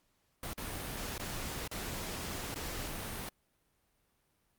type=noise with dropouts; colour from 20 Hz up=pink; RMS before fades=-40 dBFS; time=0.43-3.29 s; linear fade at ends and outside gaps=2 ms; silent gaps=0.533-0.578 / 1.18-1.196 / 1.677-1.713 / 2.544-2.558 s; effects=pink hiss -75 dBFS RMS until 4.58 s + Opus 48 kbps